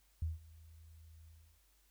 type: tone with ADSR envelope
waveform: sine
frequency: 80.3 Hz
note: E2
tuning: 45 cents flat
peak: -32 dBFS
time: 0.22-1.62 s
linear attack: 4 ms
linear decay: 160 ms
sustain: -23 dB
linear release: 350 ms
effects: added 50 Hz sine -70 dBFS peak until 1.9 s + white hiss -73 dBFS RMS until 1.9 s